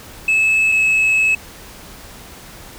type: tone pair in turn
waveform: sine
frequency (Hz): 2600 / 2587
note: E7 / E7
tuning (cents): -24 / -33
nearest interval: unison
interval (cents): 9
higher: first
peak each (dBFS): -9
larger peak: neither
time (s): 0.28-0.72 / 0.72-1.35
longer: second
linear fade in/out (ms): 5
effects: tanh soft clip ceiling -11 dBFS + pink hiss -38 dBFS RMS until 2.78 s